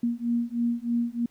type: beating tone pair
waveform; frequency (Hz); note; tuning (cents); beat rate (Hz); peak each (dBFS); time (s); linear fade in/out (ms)
sine; 234.8 / 238; A#3 / A#3; +13 / +36; 3.2; -27; 0.03-1.26; 5
effects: pink hiss -64 dBFS RMS until 1.3 s